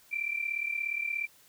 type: tone pair together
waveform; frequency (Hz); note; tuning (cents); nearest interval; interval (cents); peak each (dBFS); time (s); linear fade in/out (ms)
sine; 2341 / 2378; D7 / D7; -6 / +21; unison; 27; -32 / -34; 0.11-1.27; 20
effects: white hiss -60 dBFS RMS until 1.48 s